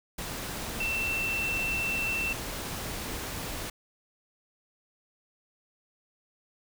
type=tone in noise; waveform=sine; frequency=2683 Hz; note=E7; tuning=30 cents sharp; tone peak=-28 dBFS; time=0.8-2.33 s; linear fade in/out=5 ms; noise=pink; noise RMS=-36 dBFS; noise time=0.18-3.7 s; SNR=+5 dB; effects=none